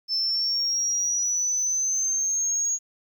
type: linear sweep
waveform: sine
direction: up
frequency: 5274 to 6660 Hz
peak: -21 dBFS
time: 0.08-2.79 s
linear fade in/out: 50 ms
effects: tanh soft clip ceiling -18 dBFS + 10-bit